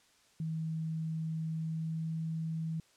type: tone with pitch glide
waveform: sine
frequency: 160.2 to 161.41 Hz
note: E3 to E3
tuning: -49 to -36 cents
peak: -33 dBFS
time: 0.4-2.8 s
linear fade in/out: 2 ms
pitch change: +13 cents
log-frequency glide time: 1.46-2.16 s
effects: white hiss -66 dBFS RMS until 2.96 s + low-pass 8000 Hz 12 dB/octave